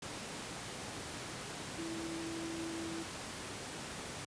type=tone in noise; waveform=sine; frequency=329.6 Hz; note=E4; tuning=in tune; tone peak=-40 dBFS; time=1.78-3.03 s; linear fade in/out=5 ms; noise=pink; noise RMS=-43 dBFS; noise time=0.02-4.25 s; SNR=0 dB; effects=high-pass 100 Hz 12 dB/octave + resampled to 22050 Hz